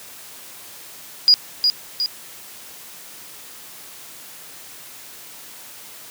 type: tone with echo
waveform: sine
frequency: 4884 Hz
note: D#8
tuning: 33 cents flat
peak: -8 dBFS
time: 1.28-1.34 s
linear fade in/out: 0 ms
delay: 360 ms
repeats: 2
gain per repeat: -5 dB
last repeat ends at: 2.06 s
effects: white hiss -40 dBFS RMS until 6.1 s + high-pass 100 Hz 12 dB/octave